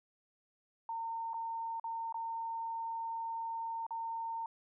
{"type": "tone with dropouts", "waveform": "sine", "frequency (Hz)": 912, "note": "A#5", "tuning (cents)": -38, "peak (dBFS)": -36, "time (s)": [0.89, 4.46], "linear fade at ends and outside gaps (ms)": 2, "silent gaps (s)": [[1.334, 1.341], [1.798, 1.841], [2.125, 2.143], [3.866, 3.907]], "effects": []}